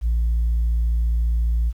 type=tone; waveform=sine; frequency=57.3 Hz; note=A#1; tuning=29 cents flat; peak=-15 dBFS; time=0.01-1.73 s; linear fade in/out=50 ms; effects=tanh soft clip ceiling -15 dBFS + 9-bit